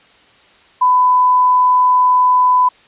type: tone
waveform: sine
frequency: 1001 Hz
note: B5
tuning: 23 cents sharp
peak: -8 dBFS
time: 0.81-2.69 s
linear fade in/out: 10 ms
effects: white hiss -48 dBFS RMS until 2.87 s + resampled to 8000 Hz